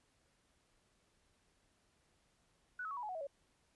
sine tone with pitch steps, 1478 / 1286.7 / 1120.1 / 975.1 / 848.9 / 739 / 643.3 / 560.1 Hz, F#6 / E6 / C#6 / B5 / G#5 / F#5 / E5 / C#5, -2 / -42 / +18 / -22 / +38 / -2 / -42 / +18 cents, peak -40 dBFS, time 2.79-3.27 s, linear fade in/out 5 ms, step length 60 ms, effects pink hiss -75 dBFS RMS until 3.75 s + resampled to 24000 Hz

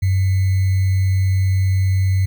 sine tone with sample-and-hold, 95 Hz, F#2, 46 cents sharp, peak -13 dBFS, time 0.02-2.26 s, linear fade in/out 10 ms, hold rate 2100 Hz, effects none

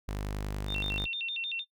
sawtooth tone, 50.5 Hz, G#1, 48 cents flat, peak -29 dBFS, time 0.08-1.06 s, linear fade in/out 5 ms
sine tone with vibrato, 3136 Hz, G7, in tune, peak -32 dBFS, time 0.67-1.65 s, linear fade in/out 50 ms, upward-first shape square, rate 6.5 Hz, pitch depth 250 cents each way
effects noise-tail reverb RT60 0.1 s tail -18 dB re dry

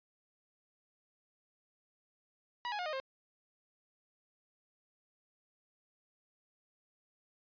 sawtooth tone with pitch steps, 969 / 833.9 / 717.6 / 617.5 / 531.4 Hz, B5 / G#5 / F5 / D#5 / C5, -33 / +7 / +47 / -13 / +27 cents, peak -32 dBFS, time 2.65-3 s, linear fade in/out 0 ms, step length 70 ms, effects resampled to 11025 Hz

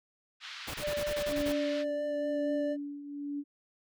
white band-pass noise, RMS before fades -44 dBFS, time 0.4-1.85 s, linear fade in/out 50 ms, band 1200 to 4200 Hz, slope 24 dB/octave
pink noise bursts, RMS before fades -39 dBFS, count 9, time 0.67-1.527 s, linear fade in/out 10 ms, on 73 ms, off 25 ms
triangle tone with vibrato, 589 Hz, D5, 5 cents sharp, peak -29 dBFS, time 0.8-2.77 s, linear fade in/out 50 ms, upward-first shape sine, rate 4.2 Hz, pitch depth 10 cents each way
sine tone with tremolo, 287.1 Hz, D4, 39 cents flat, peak -30 dBFS, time 1.28-3.44 s, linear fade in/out 50 ms, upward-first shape triangle, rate 1 Hz, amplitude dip 75%
effects none

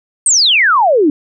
sine exponential sweep, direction down, 8820 to 277.2 Hz, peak -7 dBFS, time 0.26-1.1 s, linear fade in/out 2 ms, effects none

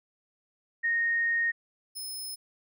sine / 15% pulse tone pair in turn, 1856 / 5191 Hz, A#6 / E8, -8 / -27 cents, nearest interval octave + tritone, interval 1781 cents, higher second, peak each -24 / -30 dBFS, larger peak first, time 0.83-1.52 / 1.95-2.36 s, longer first, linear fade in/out 20 ms, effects none

